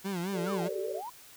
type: tone with vibrato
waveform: 30% pulse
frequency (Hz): 184.5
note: F#3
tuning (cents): -5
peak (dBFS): -29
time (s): 0.04-0.69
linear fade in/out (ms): 20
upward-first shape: sine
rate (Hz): 4.7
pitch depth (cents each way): 140
type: chord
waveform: sine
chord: G suspended second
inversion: none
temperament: equal with one note detuned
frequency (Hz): 383.5 / 440 / 587.3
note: G4 / A4 / D5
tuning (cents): -38 / 0 / 0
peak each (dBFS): -38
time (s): 0.32-1.02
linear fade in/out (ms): 50
type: exponential two-way sweep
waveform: sine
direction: down then up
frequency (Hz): 1488 to 359.9 to 1033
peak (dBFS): -37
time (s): 0.46-1.1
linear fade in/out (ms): 10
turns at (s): 0.79
effects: white hiss -53 dBFS RMS until 1.36 s